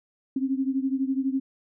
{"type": "beating tone pair", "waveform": "sine", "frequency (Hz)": [263.7, 275.7], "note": ["C4", "C#4"], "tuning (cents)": [14, -9], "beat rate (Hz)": 12, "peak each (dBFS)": [-25, -28], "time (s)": [0.36, 1.4], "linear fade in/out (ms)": 5, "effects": []}